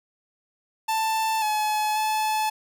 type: tone with pitch steps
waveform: 45% pulse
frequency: 884 / 853 / 864 Hz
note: A5 / G#5 / A5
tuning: +8 / +46 / -32 cents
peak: -22 dBFS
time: 0.88-2.5 s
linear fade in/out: 10 ms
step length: 540 ms
effects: none